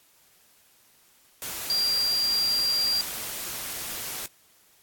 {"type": "tone in noise", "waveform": "sine", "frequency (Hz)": 4756, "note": "D8", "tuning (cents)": 21, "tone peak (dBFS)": -22, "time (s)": [1.7, 3.01], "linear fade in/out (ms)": 0, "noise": "white", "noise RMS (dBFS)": -34, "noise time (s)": [1.42, 4.26], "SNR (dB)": 9, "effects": ["white hiss -60 dBFS RMS until 4.82 s", "AAC 64 kbps"]}